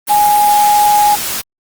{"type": "tone in noise", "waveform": "sine", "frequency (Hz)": 830.6, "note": "G#5", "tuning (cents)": 0, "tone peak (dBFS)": -7, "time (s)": [0.09, 1.16], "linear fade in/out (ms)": 20, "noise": "white", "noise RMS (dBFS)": -19, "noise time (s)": [0.07, 1.42], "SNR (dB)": 9, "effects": ["Opus 32 kbps"]}